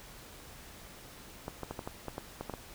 clicks, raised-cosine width 1 ms, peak -23 dBFS, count 10, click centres 1.481 / 1.633 / 1.71 / 1.792 / 1.875 / 2.083 / 2.181 / 2.41 / 2.497 / 2.538 s, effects pink hiss -51 dBFS RMS until 2.74 s

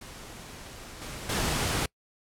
pink noise with level steps, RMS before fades -44 / -39 / -28 dBFS, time 0.01-1.86 s, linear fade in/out 5 ms, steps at 1.01 / 1.29 s, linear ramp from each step 5 ms, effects noise-tail reverb RT60 0.1 s tail -26 dB re dry + low-pass 11000 Hz 12 dB/octave

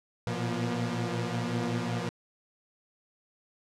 sawtooth tone cluster, 115 / 120.4 / 173.4 / 239.7 Hz, A#2 / B2 / F3 / A#3, -23 / -44 / -12 / +48 cents, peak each -31 dBFS, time 0.27-2.09 s, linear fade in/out 0 ms, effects low-pass 7000 Hz 12 dB/octave

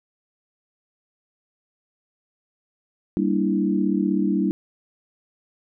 sine chord, E half-diminished seventh, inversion first, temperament equal, 196 / 233.1 / 293.7 / 329.6 Hz, G3 / Bb3 / D4 / E4, 0 / 0 / 0 / 0 cents, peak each -22 / -27 / -24 / -25 dBFS, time 3.17-4.51 s, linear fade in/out 0 ms, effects none

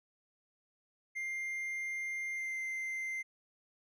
triangle tone with pitch glide, 2100 to 2084 Hz, C7 to C7, +6 to -7 cents, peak -34 dBFS, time 1.15-3.23 s, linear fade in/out 20 ms, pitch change -13 cents, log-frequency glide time 2.34-2.59 s, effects none

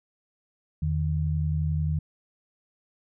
sine tone pair together, 82.41 / 153.74 Hz, E2 / D#3, 0 / -20 cents, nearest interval major seventh, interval 1080 cents, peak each -26 dBFS, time 0.82-1.99 s, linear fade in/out 5 ms, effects none

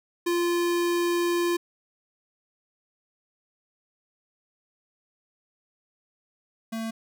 square tone pair in turn, 346.6 / 224.8 Hz, F4 / A3, -13 / +37 cents, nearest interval perfect fifth, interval 750 cents, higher first, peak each -23 / -30 dBFS, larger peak first, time 0.26-1.57 / 6.72-6.91 s, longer first, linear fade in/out 10 ms, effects none

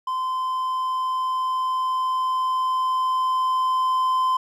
triangle tone with level ramp, 1031 Hz, C6, 26 cents flat, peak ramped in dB -21 to -16 dBFS, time 0.07-4.37 s, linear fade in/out 5 ms, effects none

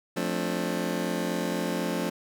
25% pulse chord, D minor seventh, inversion first, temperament just, 176.2 / 220.2 / 264.3 / 293.7 Hz, F3 / A3 / C4 / D4, +16 / +2 / +18 / 0 cents, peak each -28 / -29 / -31 / -30 dBFS, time 0.16-2.1 s, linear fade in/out 10 ms, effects none

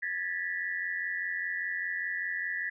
sine tone cluster, 1678 / 1763 / 1950 Hz, G#6 / A6 / B6, +17 / +3 / -23 cents, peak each -38 / -35 / -34 dBFS, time 0.02-2.7 s, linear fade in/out 10 ms, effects none

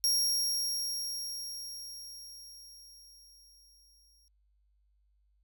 sawtooth tone with exponential decay, 5588 Hz, F8, in tune, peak -22 dBFS, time 0.04-4.28 s, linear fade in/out 0 ms, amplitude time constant 920 ms, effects added 50 Hz sine -67 dBFS peak until 5.43 s

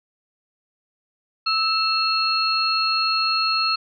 sine tone cluster, 1309 / 2667 / 4294 Hz, E6 / E7 / C8, -13 / +20 / +44 cents, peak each -22 / -27 / -21 dBFS, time 1.46-3.76 s, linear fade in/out 10 ms, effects none

